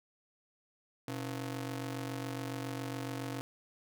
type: ring-modulated tone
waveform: sawtooth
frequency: 199.4 Hz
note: G3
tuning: 30 cents sharp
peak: -30 dBFS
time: 1.08-3.41 s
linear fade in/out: 0 ms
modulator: 76.1 Hz
effects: none